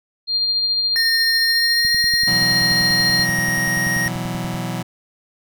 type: tone with tremolo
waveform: sine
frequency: 4200 Hz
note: C8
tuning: 6 cents sharp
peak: -15 dBFS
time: 0.27-3.27 s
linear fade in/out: 50 ms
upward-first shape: sine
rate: 14 Hz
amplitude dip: 30%
type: tone with pitch glide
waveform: square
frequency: 1833 to 1873.7 Hz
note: A#6 to A#6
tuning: -30 to +8 cents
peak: -19 dBFS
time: 0.96-4.08 s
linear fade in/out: 0 ms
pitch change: +38 cents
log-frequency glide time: 1.44-1.92 s
type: click train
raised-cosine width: 5 ms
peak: -21 dBFS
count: 29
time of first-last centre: 1.85-4.542 s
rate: 10.4 Hz
type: chord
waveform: sawtooth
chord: B suspended fourth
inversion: none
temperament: just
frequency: 123.47 / 164.63 / 185.21 Hz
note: B2 / E3 / F#3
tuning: 0 / -2 / +2 cents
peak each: -23 dBFS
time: 2.27-4.83 s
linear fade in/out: 10 ms
effects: none